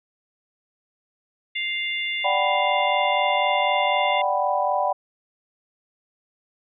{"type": "harmonic tone", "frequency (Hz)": 698.5, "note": "F5", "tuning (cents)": 0, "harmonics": [3, 4, 5], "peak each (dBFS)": [-26, -30, -31], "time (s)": [1.55, 4.22], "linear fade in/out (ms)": 10}
{"type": "chord", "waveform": "sine", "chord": "G major seventh", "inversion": "second", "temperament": "equal", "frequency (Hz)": [587.3, 740, 784, 987.8], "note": ["D5", "F#5", "G5", "B5"], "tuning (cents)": [0, 0, 0, 0], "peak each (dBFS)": -25, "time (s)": [2.24, 4.93], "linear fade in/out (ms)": 10}
{"effects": []}